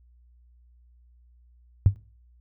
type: tone with exponential decay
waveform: sine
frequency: 98 Hz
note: G2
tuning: in tune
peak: -9 dBFS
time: 1.86-1.96 s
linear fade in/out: 0 ms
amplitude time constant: 21 ms
effects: noise-tail reverb RT60 0.4 s tail -19 dB re dry + added 60 Hz sine -54 dBFS peak until 2.4 s